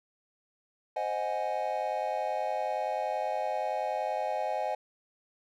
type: chord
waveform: triangle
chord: Ab dominant seventh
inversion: first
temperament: equal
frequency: 523.3 / 622.3 / 740 / 830.6 Hz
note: C5 / Eb5 / Gb5 / Ab5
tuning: 0 / 0 / 0 / 0 cents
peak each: -35 / -32 / -33 / -32 dBFS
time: 0.96-4.75 s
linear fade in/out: 5 ms
effects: none